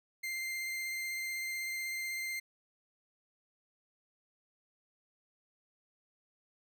40% pulse tone with vibrato, 2093 Hz, C7, in tune, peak -35 dBFS, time 0.23-2.4 s, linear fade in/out 10 ms, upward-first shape sine, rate 16 Hz, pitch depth 11 cents each way, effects none

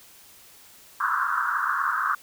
white band-pass noise, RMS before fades -25 dBFS, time 1-2.15 s, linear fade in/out 5 ms, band 1000 to 1600 Hz, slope 96 dB/octave, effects white hiss -51 dBFS RMS until 2.22 s

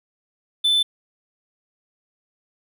triangle tone, 3520 Hz, A7, in tune, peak -14 dBFS, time 0.64-0.83 s, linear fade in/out 10 ms, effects none

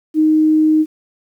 sine tone, 311 Hz, D#4, 1 cent flat, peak -9 dBFS, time 0.14-0.86 s, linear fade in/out 50 ms, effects 8-bit

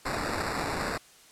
white noise with sample-and-hold, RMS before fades -31 dBFS, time 0.05-0.98 s, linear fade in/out 10 ms, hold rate 3150 Hz, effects white hiss -55 dBFS RMS until 1.31 s + low-pass 10000 Hz 12 dB/octave

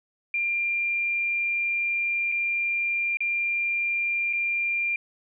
sine tone with dropouts, 2388 Hz, D7, 28 cents sharp, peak -23 dBFS, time 0.34-4.96 s, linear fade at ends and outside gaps 2 ms, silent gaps 2.318-2.321 / 3.171-3.205 / 4.329-4.333 s, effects none

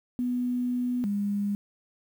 sine tone pair in turn, 246.9 / 203 Hz, B3 / G#3, 0 / -39 cents, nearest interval minor third, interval 339 cents, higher first, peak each -25 dBFS, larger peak neither, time 0.19-1.04 / 1.04-1.55 s, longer first, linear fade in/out 0 ms, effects 9-bit

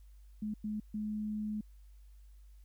sine tone bursts at uneven times, 212.4 Hz, G#3, 39 cents sharp, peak -34 dBFS, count 3, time 0.42-0.54 / 0.64-0.8 / 0.94-1.61 s, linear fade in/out 5 ms, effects added 50 Hz sine -53 dBFS peak until 2.64 s + white hiss -75 dBFS RMS until 2.64 s

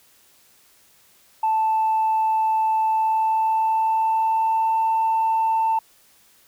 sine tone with pitch glide, 880 to 892.3 Hz, A5 to A5, 0 to +24 cents, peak -16 dBFS, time 1.43-5.79 s, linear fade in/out 5 ms, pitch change +24 cents, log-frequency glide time 2.87-4.78 s, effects tanh soft clip ceiling -14 dBFS + white hiss -56 dBFS RMS until 6.47 s

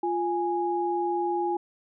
sine tone pair together, 348.9 / 829 Hz, F4 / G#5, -2 / -3 cents, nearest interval octave + minor third, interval 1499 cents, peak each -27 dBFS, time 0.03-1.57 s, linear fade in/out 5 ms, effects none

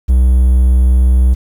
triangle tone, 62.9 Hz, B1, 32 cents sharp, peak -4 dBFS, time 0.08-1.35 s, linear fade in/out 20 ms, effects 7-bit

